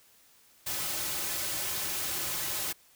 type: noise with comb filter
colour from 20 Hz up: white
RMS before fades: -33 dBFS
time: 0.66-2.73 s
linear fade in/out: 10 ms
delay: 4.3 ms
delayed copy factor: -0.6
effects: white hiss -61 dBFS RMS until 2.95 s